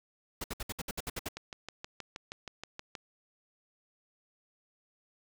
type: noise bursts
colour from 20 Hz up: pink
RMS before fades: -37 dBFS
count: 10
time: 0.41-1.287 s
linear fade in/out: 5 ms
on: 31 ms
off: 63 ms
type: click train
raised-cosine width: 0.2 ms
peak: -23 dBFS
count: 11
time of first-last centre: 1.37-2.952 s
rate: 6.32 Hz
effects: none